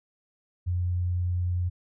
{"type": "tone", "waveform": "sine", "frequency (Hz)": 89, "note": "F2", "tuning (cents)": 33, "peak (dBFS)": -24, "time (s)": [0.66, 1.7], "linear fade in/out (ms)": 20, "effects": []}